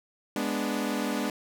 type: chord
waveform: sawtooth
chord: G# diminished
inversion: none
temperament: equal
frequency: 207.7 / 246.9 / 293.7 Hz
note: G#3 / B3 / D4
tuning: 0 / 0 / 0 cents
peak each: -28 dBFS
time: 0.36-1.3 s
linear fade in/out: 2 ms
effects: none